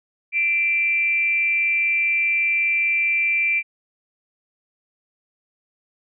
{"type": "tone with frequency modulation", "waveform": "sine", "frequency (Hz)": 2352, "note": "D7", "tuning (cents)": 2, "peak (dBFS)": -17, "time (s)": [0.32, 3.63], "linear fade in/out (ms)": 50, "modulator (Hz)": 309, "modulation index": 0.32, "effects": []}